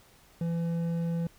triangle tone with hard clipping, 168.1 Hz, E3, 34 cents sharp, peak -29 dBFS, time 0.41-1.27 s, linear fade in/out 2 ms, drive 10 dB, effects pink hiss -59 dBFS RMS until 1.38 s

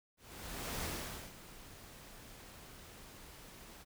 pink noise with ADSR envelope, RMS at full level -39 dBFS, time 0.17-3.85 s, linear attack 660 ms, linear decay 490 ms, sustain -15 dB, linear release 35 ms, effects none

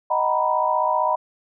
sine chord, B major seventh, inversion first, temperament equal with one note detuned, 622.3 / 751.6 / 932.3 / 987.8 Hz, D#5 / F#5 / A#5 / B5, 0 / +27 / 0 / 0 cents, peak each -24 / -26 / -24 / -21 dBFS, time 0.1-1.16 s, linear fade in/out 10 ms, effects none

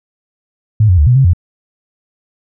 sine tone with pitch steps, 108 / 90.4 / 74.1 / 123.7 / 134.3 / 88 Hz, A2 / F#2 / D2 / B2 / C3 / F2, -32 / -40 / +16 / +3 / +46 / +14 cents, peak -5 dBFS, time 0.8-1.334 s, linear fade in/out 5 ms, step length 89 ms, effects none

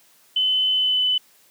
sine tone with pitch glide, 3032 to 3008 Hz, F#7 to F#7, +42 to +28 cents, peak -17 dBFS, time 0.36-1.18 s, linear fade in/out 5 ms, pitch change -14 cents, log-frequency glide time 0.72-1.04 s, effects white hiss -56 dBFS RMS until 1.5 s + high-pass 150 Hz 12 dB/octave

